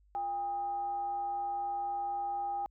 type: tone with frequency modulation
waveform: sine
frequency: 805 Hz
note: G5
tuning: 46 cents sharp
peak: -32 dBFS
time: 0.15-2.66 s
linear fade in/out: 0 ms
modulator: 452 Hz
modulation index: 0.22
effects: added 50 Hz sine -62 dBFS peak until 2.7 s